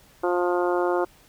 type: harmonic tone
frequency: 177.1 Hz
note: F3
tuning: 24 cents sharp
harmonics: 2 / 3 / 4 / 5 / 6 / 7 / 8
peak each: -23 / -27 / -29 / -31 / -33 / -34 / -35 dBFS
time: 0.23-1.05 s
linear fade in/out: 10 ms
effects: pink hiss -55 dBFS RMS until 1.28 s